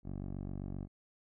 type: tone with low-pass filter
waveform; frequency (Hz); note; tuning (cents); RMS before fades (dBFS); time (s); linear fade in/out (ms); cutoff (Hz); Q
10% pulse; 47.65; G1; -48; -41; 0.03-0.88; 50; 480; 0.6
effects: none